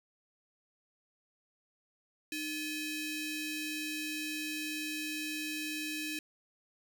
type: ring-modulated tone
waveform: sawtooth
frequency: 1417 Hz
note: F6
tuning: 25 cents sharp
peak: -29 dBFS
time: 2.32-6.19 s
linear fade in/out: 2 ms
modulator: 1110 Hz
effects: none